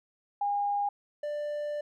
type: tone pair in turn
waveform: sine / triangle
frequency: 813 / 591.1 Hz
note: G#5 / D5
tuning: -37 / +11 cents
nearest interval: tritone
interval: 552 cents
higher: first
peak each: -26 / -29 dBFS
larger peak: first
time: 0.41-0.89 / 1.23-1.81 s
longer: second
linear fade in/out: 5 ms
effects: none